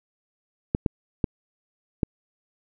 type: clicks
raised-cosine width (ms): 3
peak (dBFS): -8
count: 4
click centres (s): 0.749 / 0.862 / 1.242 / 2.032
effects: none